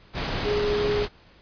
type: tone in noise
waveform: sine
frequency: 415.3 Hz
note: G#4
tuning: in tune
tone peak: -22 dBFS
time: 0.43-1.07 s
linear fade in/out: 50 ms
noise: pink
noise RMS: -28 dBFS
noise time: 0.13-1.09 s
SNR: +3 dB
effects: pink hiss -54 dBFS RMS until 1.41 s + resampled to 11025 Hz